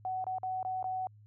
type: tone with dropouts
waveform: sine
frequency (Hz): 748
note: F#5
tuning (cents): +19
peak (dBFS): -32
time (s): 0.05-1.07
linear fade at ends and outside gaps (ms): 1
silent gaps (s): 0.242-0.267 / 0.384-0.432 / 0.629-0.649 / 0.828-0.842
effects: added 105 Hz sine -54 dBFS peak until 1.26 s